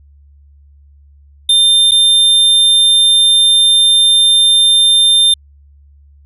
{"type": "tone with dropouts", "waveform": "square", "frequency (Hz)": 3600, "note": "A7", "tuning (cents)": 39, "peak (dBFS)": -7, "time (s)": [1.49, 5.34], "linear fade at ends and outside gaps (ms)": 5, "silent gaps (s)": [1.911, 1.917], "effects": ["added 71 Hz sine -41 dBFS peak until 6.25 s", "resampled to 32000 Hz"]}